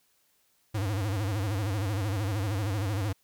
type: tone with vibrato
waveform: square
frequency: 101.4 Hz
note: G#2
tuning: 41 cents flat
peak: -28 dBFS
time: 0.74-3.13 s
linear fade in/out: 10 ms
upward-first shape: sine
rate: 13 Hz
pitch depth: 150 cents each way
effects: white hiss -69 dBFS RMS until 3.23 s